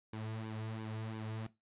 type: tone with flanger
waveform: sawtooth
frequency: 110 Hz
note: A2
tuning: in tune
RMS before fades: -42 dBFS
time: 0.13-1.47 s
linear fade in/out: 5 ms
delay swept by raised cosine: 1.5 to 3.9 ms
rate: 2.9 Hz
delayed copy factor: -0.7
effects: noise-tail reverb RT60 0.2 s tail -17 dB re dry + resampled to 8000 Hz